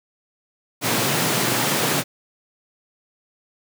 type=high-pass noise; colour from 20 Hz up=pink; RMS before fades=-21 dBFS; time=0.81-2.04 s; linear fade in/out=50 ms; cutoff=110 Hz; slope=96 dB/octave; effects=none